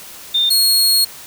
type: tone pair in turn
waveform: sine / sawtooth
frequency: 3618 / 4303 Hz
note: A7 / C8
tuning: +48 / +48 cents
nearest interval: minor third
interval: 300 cents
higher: second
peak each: -12 / -8 dBFS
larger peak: second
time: 0.34-0.5 / 0.5-1.05 s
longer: second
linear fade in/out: 10 ms
effects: white hiss -36 dBFS RMS until 1.26 s